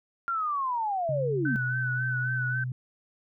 sine linear sweep, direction down, 1396.9 to 208.7 Hz, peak -26 dBFS, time 0.28-1.56 s, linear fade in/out 0 ms
sine tone with pitch glide, 138.59 to 126.36 Hz, C#3 to B2, 0 to +40 cents, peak -29 dBFS, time 1.09-2.72 s, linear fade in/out 2 ms, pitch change -160 cents, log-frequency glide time 1.54-1.6 s
sine tone with vibrato, 1505 Hz, F#6, 29 cents sharp, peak -28 dBFS, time 1.45-2.64 s, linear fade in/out 5 ms, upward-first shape sine, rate 3.7 Hz, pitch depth 50 cents each way
effects none

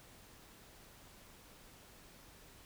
silence, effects pink hiss -59 dBFS RMS until 2.65 s

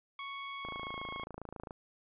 20% pulse tone with pitch glide, 1108.7 to 1092.2 Hz, C#6 to C#6, 0 to -26 cents, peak -35 dBFS, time 0.19-1.24 s, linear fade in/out 2 ms, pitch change -26 cents, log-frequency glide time 0.6-0.97 s
click train, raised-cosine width 1 ms, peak -29 dBFS, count 30, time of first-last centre 0.65-1.708 s, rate 27.4 Hz
effects resampled to 8000 Hz

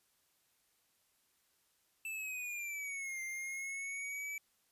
square linear two-way sweep, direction down then up, 2653 to 2093 to 2307 Hz, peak -40 dBFS, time 2.05-4.38 s, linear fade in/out 2 ms, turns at 3.22 s, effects white hiss -75 dBFS RMS until 4.71 s + resampled to 32000 Hz

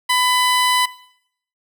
15% pulse tone, 1000 Hz, B5, 21 cents sharp, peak -8 dBFS, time 0.09-0.86 s, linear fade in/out 10 ms, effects noise-tail reverb RT60 0.7 s tail -18 dB re dry

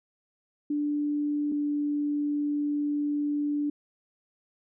sine tone pair in turn, 293.7 / 292.5 Hz, D4 / D4, 0 / -7 cents, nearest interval unison, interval 7 cents, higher first, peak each -25 dBFS, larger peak neither, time 0.7-1.52 / 1.52-3.7 s, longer second, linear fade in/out 5 ms, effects none

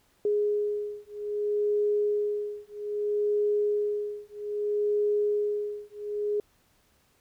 sine beating tone pair, 415.3 / 415.92 Hz, G#4 / G#4, 0 / +3 cents, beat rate 0.62 Hz, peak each -28 dBFS, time 0.25-6.4 s, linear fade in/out 2 ms, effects pink hiss -66 dBFS RMS until 7.2 s

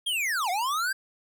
square linear two-way sweep, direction down then up, 3300 to 688 to 1610 Hz, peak -26 dBFS, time 0.06-0.93 s, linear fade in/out 10 ms, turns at 0.5 s, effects none

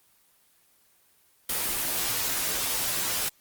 white noise with comb filter, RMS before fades -28 dBFS, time 1.49-3.29 s, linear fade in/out 5 ms, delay 13 ms, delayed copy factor -0.8, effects white hiss -63 dBFS RMS until 3.4 s + Opus 24 kbps

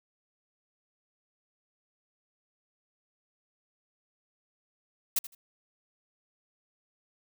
blue noise with echo, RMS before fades -26 dBFS, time 5.16-5.19 s, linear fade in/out 5 ms, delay 80 ms, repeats 2, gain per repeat -15 dB, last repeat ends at 5.35 s, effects none

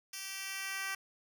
10% pulse tone with high-pass filter sweep, 387.9 Hz, G4, 18 cents flat, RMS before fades -40 dBFS, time 0.13-0.95 s, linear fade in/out 5 ms, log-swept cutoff 3900 to 1500 Hz, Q 1, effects none

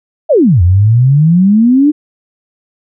sine exponential two-way sweep, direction down then up, 689 to 84.2 to 307.1 Hz, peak -4 dBFS, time 0.29-1.92 s, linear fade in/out 20 ms, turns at 0.62 s, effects none

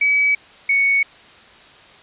sine tone pair in turn, 2280 / 2223 Hz, C#7 / C#7, +48 / +4 cents, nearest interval unison, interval 44 cents, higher first, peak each -13 dBFS, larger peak neither, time 0.01-0.35 / 0.69-1.03 s, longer neither, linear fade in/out 5 ms, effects white hiss -45 dBFS RMS until 2.02 s + resampled to 8000 Hz

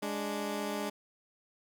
15% pulse tone pair together, 206.8 / 292.5 Hz, G#3 / D4, -7 / -7 cents, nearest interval tritone, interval 600 cents, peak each -29 / -31 dBFS, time 0.02-0.9 s, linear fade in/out 10 ms, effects none

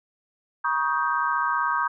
sine chord, Eb dominant seventh, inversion second, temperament equal with one note detuned, 955.2 / 1108.7 / 1244.5 / 1568 Hz, Bb5 / Db6 / Eb6 / G6, +42 / 0 / 0 / 0 cents, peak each -27 dBFS, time 0.64-1.88 s, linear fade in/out 10 ms, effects none

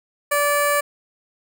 10% pulse tone with notch filter, 580 Hz, D5, 22 cents flat, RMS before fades -19 dBFS, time 0.31-0.81 s, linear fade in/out 10 ms, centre 3400 Hz, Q 0.77, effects none

